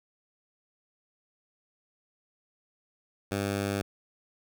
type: tone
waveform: 10% pulse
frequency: 100 Hz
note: G2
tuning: 35 cents sharp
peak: -20 dBFS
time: 3.31-3.82 s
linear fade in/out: 10 ms
effects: none